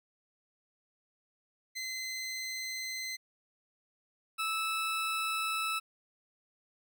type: tone pair in turn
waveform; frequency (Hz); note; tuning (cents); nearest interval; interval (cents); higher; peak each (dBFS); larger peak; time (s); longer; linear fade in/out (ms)
20% pulse; 2055 / 1310.4; C7 / E6; -32 / -11; minor sixth; 779; first; -31 / -26; second; 1.75-3.17 / 4.38-5.8; neither; 20
effects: none